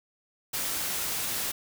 white noise, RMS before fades -31 dBFS, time 0.53-1.52 s, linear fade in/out 10 ms, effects none

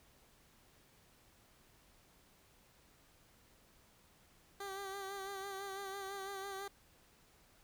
15% pulse tone with vibrato, 392 Hz, G4, in tune, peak -36 dBFS, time 4.6-6.68 s, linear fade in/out 5 ms, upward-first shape sine, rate 6 Hz, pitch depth 39 cents each way, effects pink hiss -67 dBFS RMS until 7.63 s

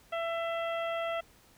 harmonic tone with a mistuned harmonic, 668 Hz, E5, 23 cents sharp, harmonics 1 / 2 / 3 / 4 / 5, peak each -32 / -38 / -42 / -44 / -46 dBFS, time 0.12-1.21 s, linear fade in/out 10 ms, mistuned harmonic 5, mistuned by -48 cents, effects pink hiss -61 dBFS RMS until 1.57 s

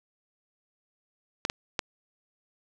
clicks, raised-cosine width 0.2 ms, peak -9 dBFS, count 3, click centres 1.451 / 1.499 / 1.792 s, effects none

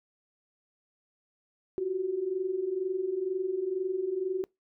sine tone pair together, 356.5 / 378.6 Hz, F4 / F#4, +36 / +40 cents, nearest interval minor second, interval 104 cents, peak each -34 / -29 dBFS, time 1.78-4.44 s, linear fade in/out 0 ms, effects noise-tail reverb RT60 0.2 s tail -25 dB re dry

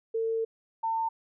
sine tone pair in turn, 450.7 / 901.4 Hz, A4 / A5, +42 / +42 cents, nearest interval octave, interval 1200 cents, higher second, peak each -26 dBFS, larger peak neither, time 0.14-0.45 / 0.83-1.09 s, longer first, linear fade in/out 10 ms, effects none

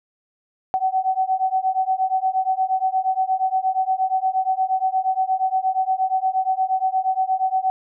sine beating tone pair, 752 / 760.5 Hz, F#5 / F#5, +28 / +47 cents, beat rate 8.5 Hz, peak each -21 / -21 dBFS, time 0.74-7.7 s, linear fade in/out 0 ms, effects none

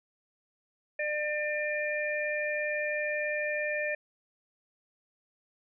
harmonic tone, 599 Hz, D5, 34 cents sharp, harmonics 1 / 3 / 4, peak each -32 / -33 / -35 dBFS, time 0.99-3.95 s, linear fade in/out 5 ms, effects none

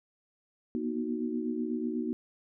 sine chord, B major seventh, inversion third, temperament equal with one note detuned, 238.8 / 246.9 / 311.1 / 370 Hz, A#3 / B3 / D#4 / F#4, +42 / 0 / 0 / 0 cents, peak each -33 / -39 / -35 / -37 dBFS, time 0.75-2.13 s, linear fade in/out 0 ms, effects none

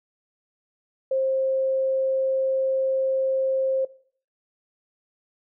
sine tone, 530 Hz, C5, 22 cents sharp, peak -20 dBFS, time 1.11-3.85 s, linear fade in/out 5 ms, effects noise-tail reverb RT60 0.5 s tail -19 dB re dry

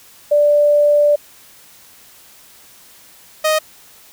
sine / sawtooth tone pair in turn, 587.3 / 622.7 Hz, D5 / D#5, 0 / +1 cents, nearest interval minor second, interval 101 cents, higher second, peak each -9 dBFS, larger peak neither, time 0.31-1.16 / 3.44-3.59 s, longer first, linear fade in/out 10 ms, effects white hiss -45 dBFS RMS until 4.12 s

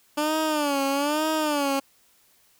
15% pulse tone with vibrato, 293.7 Hz, D4, in tune, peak -16 dBFS, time 0.17-1.8 s, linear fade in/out 10 ms, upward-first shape sine, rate 1.1 Hz, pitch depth 120 cents each way, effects white hiss -61 dBFS RMS until 2.59 s

